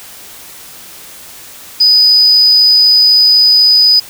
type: tone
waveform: sine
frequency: 4978 Hz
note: D#8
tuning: in tune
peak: -3 dBFS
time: 1.8-4 s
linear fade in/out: 10 ms
effects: tanh soft clip ceiling 0 dBFS + white hiss -33 dBFS RMS until 4.09 s